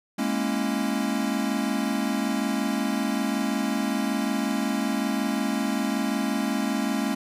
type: chord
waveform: square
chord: A# half-diminished seventh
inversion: third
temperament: equal with one note detuned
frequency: 207.7 / 233.1 / 274.2 / 329.6 Hz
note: G#3 / A#3 / C#4 / E4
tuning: 0 / 0 / -19 / 0 cents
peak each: -29 / -30 / -29 / -35 dBFS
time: 0.18-7.15 s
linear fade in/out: 10 ms
effects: resampled to 32000 Hz